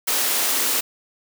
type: high-pass noise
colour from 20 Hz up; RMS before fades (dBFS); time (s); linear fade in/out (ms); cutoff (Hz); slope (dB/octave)
white; -21; 0.07-0.81; 10; 230; 48
effects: none